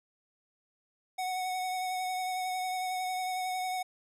square tone with vibrato, 740 Hz, F#5, in tune, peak -32 dBFS, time 1.18-3.83 s, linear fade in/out 10 ms, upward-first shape sine, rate 11 Hz, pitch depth 18 cents each way, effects resampled to 32000 Hz

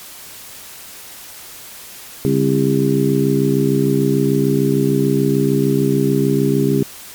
harmonic tone with a mistuned harmonic, 66.7 Hz, C2, 34 cents sharp, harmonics 2 / 3 / 4 / 5 / 6, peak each -18 / -20 / -18 / -21 / -18 dBFS, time 2.25-6.83 s, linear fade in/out 0 ms, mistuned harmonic 2, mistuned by +97 cents, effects white hiss -36 dBFS RMS until 7.14 s + MP3 96 kbps

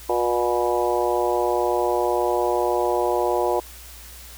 harmonic tone with a mistuned harmonic, 120 Hz, B2, 49 cents flat, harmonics 3 / 4 / 5 / 6 / 7 / 8, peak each -24 / -25 / -26 / -27 / -27 / -28 dBFS, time 0.09-3.6 s, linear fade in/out 5 ms, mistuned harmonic 8, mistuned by +39 cents, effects added 60 Hz sine -43 dBFS peak until 4.37 s + white hiss -43 dBFS RMS until 4.37 s

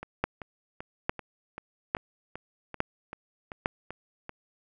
two click trains, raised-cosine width 0.5 ms, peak -10 / -23 dBFS, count 5 / 12, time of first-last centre 0.24-3.659 / 0.03-4.294 s, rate 1.17 / 2.58 Hz, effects none

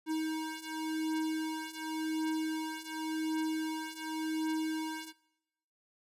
square beating tone pair, 315.3 / 316.2 Hz, D#4 / D#4, +23 / +28 cents, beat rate 0.9 Hz, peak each -38 / -36 dBFS, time 0.06-5.13 s, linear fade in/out 50 ms, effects noise-tail reverb RT60 0.9 s tail -22 dB re dry + resampled to 32000 Hz

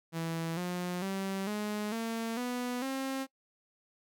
sawtooth tone with pitch steps, 164.6 / 178.46 / 193.5 / 209.8 / 227.5 / 246.6 / 267.4 Hz, E3 / F3 / G3 / G#3 / A#3 / B3 / C4, -2 / +38 / -22 / +18 / -42 / -2 / +38 cents, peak -29 dBFS, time 0.12-3.27 s, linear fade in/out 50 ms, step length 450 ms, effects noise-tail reverb RT60 0.1 s tail -22 dB re dry

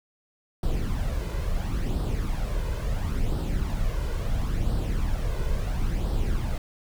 brown noise with flanger, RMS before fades -26 dBFS, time 0.63-6.58 s, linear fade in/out 2 ms, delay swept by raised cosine 0.22 to 2.02 ms, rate 0.73 Hz, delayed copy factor +0.55, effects none

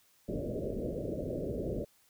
white low-pass noise, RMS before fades -36 dBFS, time 0.28-1.85 s, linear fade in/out 10 ms, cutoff 610 Hz, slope 96 dB/octave, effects white hiss -67 dBFS RMS until 2.09 s

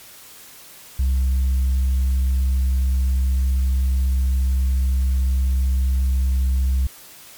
sine tone with tanh clipping, 65.41 Hz, C2, in tune, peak -16 dBFS, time 0.99-6.87 s, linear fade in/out 5 ms, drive 1 dB, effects white hiss -43 dBFS RMS until 7.37 s + MP3 96 kbps

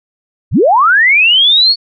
sine linear sweep, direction up, 45.49 to 4463 Hz, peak -5 dBFS, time 0.51-1.76 s, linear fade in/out 50 ms, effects none

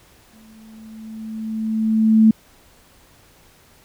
sine tone with exponential growth, 220 Hz, A3, in tune, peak -7 dBFS, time 0.33-2.31 s, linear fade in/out 5 ms, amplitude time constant 430 ms, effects pink hiss -52 dBFS RMS until 3.84 s

